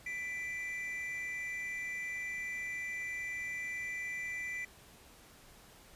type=tone pair together; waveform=triangle; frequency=1988.4 / 2349 Hz; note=B6 / D7; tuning=+11 / 0 cents; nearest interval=minor third; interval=289 cents; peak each=-37 / -40 dBFS; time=0.06-4.65 s; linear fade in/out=5 ms; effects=pink hiss -58 dBFS RMS until 5.95 s + resampled to 32000 Hz